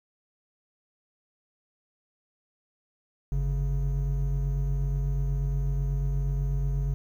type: tone pair together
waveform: triangle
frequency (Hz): 48.94 / 138.59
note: G1 / C#3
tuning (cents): -2 / 0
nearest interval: octave + tritone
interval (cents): 1802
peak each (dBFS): -24 / -27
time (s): 3.32-6.94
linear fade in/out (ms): 0
effects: 10-bit